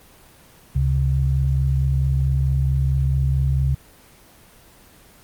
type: tone pair together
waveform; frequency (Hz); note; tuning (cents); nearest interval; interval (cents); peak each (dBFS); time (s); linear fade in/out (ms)
sine; 70.08 / 134.6; C#2 / C3; +19 / +49; major seventh; 1130; -19 / -19; 0.75-3.75; 10
effects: pink hiss -49 dBFS RMS until 5.23 s + Opus 24 kbps